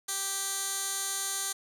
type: tone with band-pass filter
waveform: 15% pulse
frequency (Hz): 392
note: G4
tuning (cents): 0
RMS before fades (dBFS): -33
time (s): 0.08-1.53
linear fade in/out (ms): 10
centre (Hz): 8400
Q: 1.6
effects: none